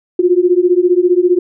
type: beating tone pair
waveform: sine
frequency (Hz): 350 / 365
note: F4 / F#4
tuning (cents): +4 / -24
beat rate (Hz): 15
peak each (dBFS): -11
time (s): 0.19-1.39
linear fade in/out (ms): 5
effects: none